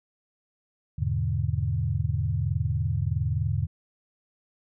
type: chord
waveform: sine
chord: E dominant seventh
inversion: none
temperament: equal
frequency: 82.41 / 103.83 / 123.47 / 146.83 Hz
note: E2 / G#2 / B2 / D3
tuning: 0 / 0 / 0 / 0 cents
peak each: -29 / -28 / -30 / -30 dBFS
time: 0.98-3.67 s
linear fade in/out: 10 ms
effects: none